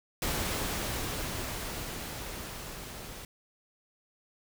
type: noise with level ramp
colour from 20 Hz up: pink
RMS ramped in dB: -31 to -44 dBFS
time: 0.22-3.25 s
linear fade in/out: 2 ms
effects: none